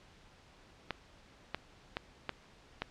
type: clicks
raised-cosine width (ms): 0.3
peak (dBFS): -18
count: 5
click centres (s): 0.907 / 1.546 / 1.969 / 2.293 / 2.82
effects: pink hiss -60 dBFS RMS until 2.9 s + low-pass 5000 Hz 12 dB/octave